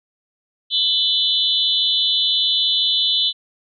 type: tone cluster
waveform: sine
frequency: 3015 / 3396 / 3621 / 4007 Hz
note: F#7 / G#7 / A7 / B7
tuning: +32 / +38 / +49 / +24 cents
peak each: -21 dBFS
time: 0.7-3.33 s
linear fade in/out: 50 ms
effects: none